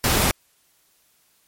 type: noise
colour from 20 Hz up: pink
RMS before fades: -19 dBFS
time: 0.04-0.31 s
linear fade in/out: 0 ms
effects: white hiss -62 dBFS RMS until 1.47 s + MP3 64 kbps